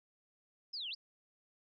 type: exponential two-way sweep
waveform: sine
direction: down then up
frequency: 5330 to 2638 to 5330 Hz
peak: -39 dBFS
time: 0.73-0.95 s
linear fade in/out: 10 ms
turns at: 0.9 s
effects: none